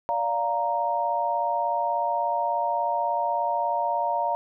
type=chord; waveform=sine; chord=Bb major; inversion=first; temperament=just; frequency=582.7 / 699.2 / 932.3 Hz; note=D5 / F5 / Bb5; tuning=-14 / +2 / 0 cents; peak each=-30 / -27 / -25 dBFS; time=0.09-4.35 s; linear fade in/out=0 ms; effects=none